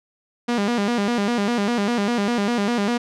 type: tone with vibrato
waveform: sawtooth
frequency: 220 Hz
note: A3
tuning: in tune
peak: -15 dBFS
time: 0.48-2.98 s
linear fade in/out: 10 ms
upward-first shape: square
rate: 5 Hz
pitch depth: 150 cents each way
effects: low-pass 6000 Hz 12 dB/octave